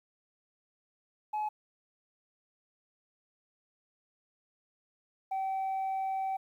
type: tone pair in turn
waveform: sine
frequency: 850 / 768.8 Hz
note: G#5 / G5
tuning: +40 / -34 cents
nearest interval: major second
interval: 174 cents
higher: first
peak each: -28 dBFS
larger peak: neither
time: 1.33-1.49 / 5.31-6.37 s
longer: second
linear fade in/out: 10 ms
effects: tanh soft clip ceiling -29 dBFS + 11-bit